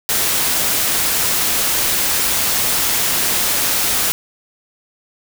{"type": "noise", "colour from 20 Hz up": "white", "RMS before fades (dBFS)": -17, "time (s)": [0.09, 4.12], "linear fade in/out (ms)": 0, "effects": []}